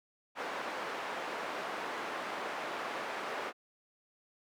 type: band-pass noise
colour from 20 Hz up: white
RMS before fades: -39 dBFS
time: 0.35-3.53 s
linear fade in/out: 50 ms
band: 360 to 1400 Hz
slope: 12 dB/octave
effects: none